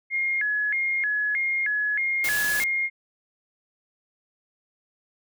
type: tone with vibrato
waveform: sine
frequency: 1900 Hz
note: A#6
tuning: 33 cents sharp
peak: -22 dBFS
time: 0.1-2.9 s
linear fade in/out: 50 ms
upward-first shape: square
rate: 1.6 Hz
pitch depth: 200 cents each way
type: noise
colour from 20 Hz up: white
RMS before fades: -30 dBFS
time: 2.24-2.64 s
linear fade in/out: 2 ms
effects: none